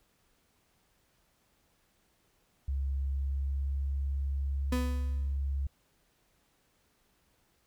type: tone with pitch glide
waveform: sine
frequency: 68.2 to 68.95 Hz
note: C#2 to C#2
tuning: -28 to -9 cents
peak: -29 dBFS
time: 2.68-5.67 s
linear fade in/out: 5 ms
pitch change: +19 cents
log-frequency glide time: 2.96-3.84 s
type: tone with exponential decay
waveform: 35% pulse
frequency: 250 Hz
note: B3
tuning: 21 cents sharp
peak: -26 dBFS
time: 4.72-5.37 s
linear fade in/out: 5 ms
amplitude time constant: 140 ms
effects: pink hiss -71 dBFS RMS until 7.66 s